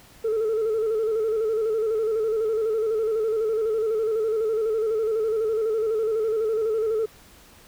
sine tone with vibrato, 440 Hz, A4, in tune, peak -19 dBFS, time 0.24-7.06 s, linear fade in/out 10 ms, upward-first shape square, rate 12 Hz, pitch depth 47 cents each way, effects tanh soft clip ceiling -19 dBFS + pink hiss -51 dBFS RMS until 7.67 s

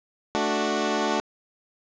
15% pulse chord, D major, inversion second, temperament equal, 220 / 293.7 / 370 Hz, A3 / D4 / F#4, 0 / 0 / 0 cents, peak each -21 dBFS, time 0.35-1.2 s, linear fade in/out 0 ms, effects resampled to 16000 Hz + 9-bit

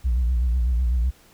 sine tone with vibrato, 60.9 Hz, B1, 24 cents flat, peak -16 dBFS, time 0.04-1.11 s, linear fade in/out 20 ms, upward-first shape sine, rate 8 Hz, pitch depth 110 cents each way, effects tanh soft clip ceiling -16 dBFS + pink hiss -54 dBFS RMS until 1.33 s

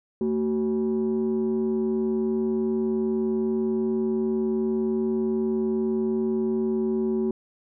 sine tone pair together, 225.1 / 375.9 Hz, A3 / F#4, +40 / +27 cents, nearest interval major sixth, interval 887 cents, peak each -23 dBFS, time 0.21-7.31 s, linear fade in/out 2 ms, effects tanh soft clip ceiling -18 dBFS

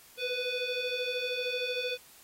sine tone with frequency modulation, 1496 Hz, F#6, 19 cents sharp, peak -30 dBFS, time 0.17-1.98 s, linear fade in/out 50 ms, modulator 993 Hz, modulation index 2.4, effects white hiss -56 dBFS RMS until 2.23 s + AAC 48 kbps

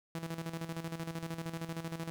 sawtooth tone with tremolo, 164.81 Hz, E3, in tune, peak -32 dBFS, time 0.15-2.1 s, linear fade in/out 0 ms, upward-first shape square, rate 13 Hz, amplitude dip 65%, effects none

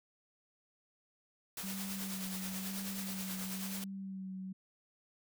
white noise with tremolo, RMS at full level -41 dBFS, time 1.57-3.84 s, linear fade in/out 2 ms, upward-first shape triangle, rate 9.3 Hz, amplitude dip 50%
sine tone with vibrato, 191.5 Hz, G3, 40 cents flat, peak -40 dBFS, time 1.63-4.53 s, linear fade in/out 10 ms, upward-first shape sine, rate 1 Hz, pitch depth 28 cents each way
effects none

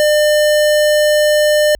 square tone, 600 Hz, D5, 37 cents sharp, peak -10 dBFS, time 0-1.75 s, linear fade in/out 0 ms, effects added 50 Hz sine -40 dBFS peak until 1.79 s

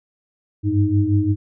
sine tone cluster, 97.5 / 103.2 / 310.2 Hz, G2 / G#2 / D#4, -9 / -10 / -5 cents, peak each -19 dBFS, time 0.63-1.36 s, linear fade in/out 50 ms, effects none

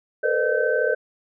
sine tone cluster, 444.6 / 481.8 / 516 / 607 / 1540 Hz, A4 / B4 / C5 / D#5 / G6, +18 / -43 / -24 / -43 / -31 cents, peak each -25 dBFS, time 0.23-0.95 s, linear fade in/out 10 ms, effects none

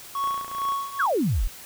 triangle tone with tremolo, 1109 Hz, C#6, in tune, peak -20 dBFS, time 0.15-1.06 s, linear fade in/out 2 ms, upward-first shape triangle, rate 2.3 Hz, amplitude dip 85%
click train, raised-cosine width 0.5 ms, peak -25 dBFS, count 15, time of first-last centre 0.24-0.721 s, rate 29.1 Hz
sine exponential sweep, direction down, 1760 to 30.99 Hz, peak -20 dBFS, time 0.99-1.48 s, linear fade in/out 10 ms
effects white hiss -43 dBFS RMS until 1.65 s

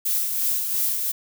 violet noise with tremolo, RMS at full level -22 dBFS, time 0.05-1.12 s, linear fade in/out 10 ms, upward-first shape sine, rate 2.9 Hz, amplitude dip 40%, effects none

